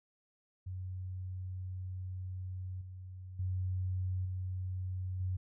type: tone with level steps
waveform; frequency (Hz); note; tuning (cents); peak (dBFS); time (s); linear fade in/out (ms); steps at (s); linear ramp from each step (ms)
sine; 92.5; F#2; 0; -38 / -44 / -32 / -35 / -32; 0.66-5.37; 10; 2.81 / 3.39 / 4.25 / 5.2; 5
effects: none